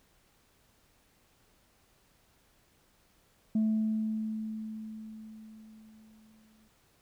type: tone with exponential decay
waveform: sine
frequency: 218.2 Hz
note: A3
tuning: 14 cents flat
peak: -22 dBFS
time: 3.55-6.68 s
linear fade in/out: 5 ms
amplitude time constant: 680 ms
effects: tanh soft clip ceiling -22 dBFS + pink hiss -67 dBFS RMS until 7.01 s